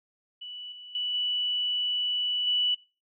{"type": "tone with level steps", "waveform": "sine", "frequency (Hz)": 2960, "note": "F#7", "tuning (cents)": 0, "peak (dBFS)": [-37, -42, -27, -25, -22], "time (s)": [0.41, 2.75], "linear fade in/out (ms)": 10, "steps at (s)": [0.72, 0.95, 1.14, 2.47], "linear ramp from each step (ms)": 2, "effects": ["noise-tail reverb RT60 0.3 s tail -20 dB re dry"]}